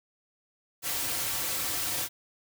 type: noise with comb filter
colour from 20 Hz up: white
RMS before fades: -31 dBFS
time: 0.82-2.09 s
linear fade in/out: 50 ms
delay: 4.8 ms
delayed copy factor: -0.65
effects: none